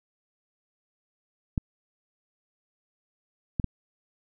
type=clicks; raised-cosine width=5 ms; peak=-13 dBFS; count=3; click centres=1.578 / 3.598 / 3.643 s; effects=none